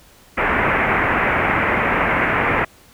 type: low-pass noise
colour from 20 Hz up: white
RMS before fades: -18 dBFS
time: 0.37-2.65 s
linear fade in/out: 10 ms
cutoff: 2300 Hz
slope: 48 dB/octave
effects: pink hiss -49 dBFS RMS until 2.93 s